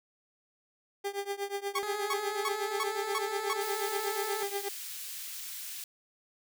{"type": "tone with tremolo", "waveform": "30% pulse", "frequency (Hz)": 400.6, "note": "G4", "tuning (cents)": 38, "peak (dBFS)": -27, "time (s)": [1.04, 4.69], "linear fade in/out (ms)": 10, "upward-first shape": "triangle", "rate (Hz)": 8.3, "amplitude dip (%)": 95}
{"type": "tone bursts", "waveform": "sawtooth", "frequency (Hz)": 1108.7, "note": "C#6", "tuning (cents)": 0, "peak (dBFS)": -25, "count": 6, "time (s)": [1.75, 3.534], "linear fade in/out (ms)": 5, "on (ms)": 39, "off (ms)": 310}
{"type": "tone with pitch glide", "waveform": "15% pulse", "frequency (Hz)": [420.5, 435.6], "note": ["G#4", "A4"], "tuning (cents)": [22, -17], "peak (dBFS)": -28, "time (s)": [1.83, 4.43], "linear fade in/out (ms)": 0, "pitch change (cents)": 61, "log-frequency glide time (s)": [2.04, 2.98]}
{"type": "high-pass noise", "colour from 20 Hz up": "white", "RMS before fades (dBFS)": -41, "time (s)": [3.61, 5.84], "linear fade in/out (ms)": 2, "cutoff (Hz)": 2200, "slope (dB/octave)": 12}
{"effects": []}